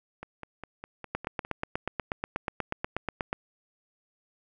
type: two click trains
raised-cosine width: 0.5 ms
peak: -14 / -24 dBFS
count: 19 / 7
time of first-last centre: 1.15-3.329 / 0.23-1.45 s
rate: 8.26 / 4.92 Hz
effects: none